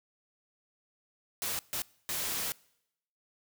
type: noise bursts at uneven times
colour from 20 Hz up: white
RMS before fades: -34 dBFS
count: 3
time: 1.42-1.59 / 1.73-1.82 / 2.09-2.52 s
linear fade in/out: 0 ms
effects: noise-tail reverb RT60 0.8 s tail -24 dB re dry